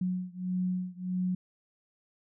sine beating tone pair, 182 / 183.6 Hz, F#3 / F#3, -28 / -13 cents, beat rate 1.6 Hz, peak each -32 / -33 dBFS, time 0.01-1.35 s, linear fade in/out 5 ms, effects none

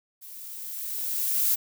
violet noise with level ramp, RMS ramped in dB -44 to -22 dBFS, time 0.21-1.56 s, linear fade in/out 20 ms, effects none

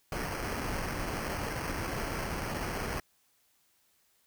pink noise with sample-and-hold, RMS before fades -35 dBFS, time 0.12-3 s, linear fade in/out 2 ms, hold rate 3675 Hz, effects white hiss -70 dBFS RMS until 4.26 s

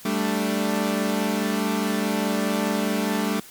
sawtooth chord, G suspended second, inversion none, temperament equal with one note detuned, 196 / 220.8 / 293.7 Hz, G3 / A3 / D4, 0 / +6 / 0 cents, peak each -22 / -21 / -24 dBFS, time 0.05-3.4 s, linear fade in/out 5 ms, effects white hiss -45 dBFS RMS until 3.5 s + MP3 96 kbps

